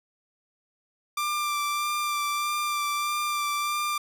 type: tone with vibrato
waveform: sawtooth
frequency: 1183 Hz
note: D6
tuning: 12 cents sharp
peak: -22 dBFS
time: 1.17-3.98 s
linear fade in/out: 5 ms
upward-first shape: sine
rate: 1.6 Hz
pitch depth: 16 cents each way
effects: none